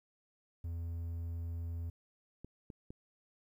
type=tone; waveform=triangle; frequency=84.1 Hz; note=E2; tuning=35 cents sharp; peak=-35 dBFS; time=0.64-1.9 s; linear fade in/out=5 ms
type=clicks; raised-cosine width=3 ms; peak=-34 dBFS; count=3; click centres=2.446 / 2.702 / 2.905 s
effects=12-bit